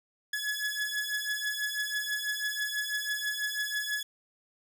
sawtooth beating tone pair, 1694 / 1700.1 Hz, G#6 / G#6, +34 / +40 cents, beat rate 6.1 Hz, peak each -30 dBFS, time 0.33-4.03 s, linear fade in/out 5 ms, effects none

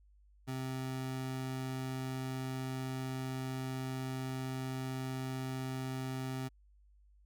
25% pulse tone, 130.81 Hz, C3, in tune, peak -33 dBFS, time 0.47-6.49 s, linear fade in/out 20 ms, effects added 50 Hz sine -61 dBFS peak until 7.25 s

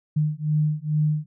sine beating tone pair, 151 / 153.3 Hz, D3 / D#3, +48 / -25 cents, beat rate 2.3 Hz, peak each -23 dBFS, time 0.16-1.26 s, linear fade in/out 10 ms, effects none

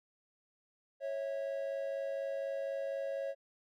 triangle tone pair together, 550 / 654.1 Hz, C#5 / E5, -14 / -14 cents, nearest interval minor third, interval 300 cents, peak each -34 / -40 dBFS, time 1-3.35 s, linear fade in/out 50 ms, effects none

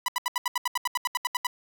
sawtooth tone bursts, 987.8 Hz, B5, in tune, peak -20 dBFS, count 15, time 0.06-1.469 s, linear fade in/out 2 ms, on 23 ms, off 76 ms, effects none

